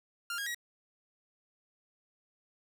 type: tone with pitch steps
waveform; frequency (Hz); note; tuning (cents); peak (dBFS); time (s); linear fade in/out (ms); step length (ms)
sawtooth; 1396.9 / 1632.7 / 1908.2; F6 / G#6 / A#6; 0 / -30 / +40; -31; 0.3-0.546; 2; 82
effects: none